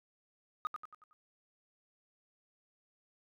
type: tone with echo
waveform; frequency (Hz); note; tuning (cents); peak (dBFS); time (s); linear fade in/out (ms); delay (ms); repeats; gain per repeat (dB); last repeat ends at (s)
sine; 1244.5; D#6; 0; -29; 0.65-0.67; 0; 92; 5; -7; 1.13
effects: tanh soft clip ceiling -30 dBFS